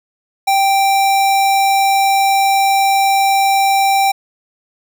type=tone; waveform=square; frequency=784 Hz; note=G5; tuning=in tune; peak=-11 dBFS; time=0.47-4.12 s; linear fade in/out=10 ms; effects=none